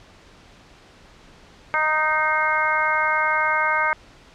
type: harmonic tone with a mistuned harmonic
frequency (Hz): 310.1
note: D#4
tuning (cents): -6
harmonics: 2 / 3 / 4 / 5 / 6 / 7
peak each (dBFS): -29 / -24 / -24 / -23 / -34 / -24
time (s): 1.74-3.93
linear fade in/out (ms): 0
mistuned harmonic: 7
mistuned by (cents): -19
effects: pink hiss -49 dBFS RMS until 4.34 s + low-pass 5000 Hz 12 dB/octave